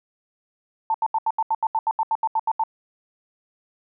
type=tone bursts; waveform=sine; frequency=890 Hz; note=A5; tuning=20 cents sharp; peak=-18 dBFS; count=15; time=0.9-2.637 s; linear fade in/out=2 ms; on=43 ms; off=78 ms; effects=none